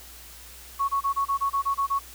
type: tone bursts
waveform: sine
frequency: 1108.7 Hz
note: C#6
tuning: in tune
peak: -21 dBFS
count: 10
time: 0.79-1.994 s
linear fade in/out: 20 ms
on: 97 ms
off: 26 ms
effects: added 60 Hz sine -49 dBFS peak until 2.14 s + white hiss -46 dBFS RMS until 2.14 s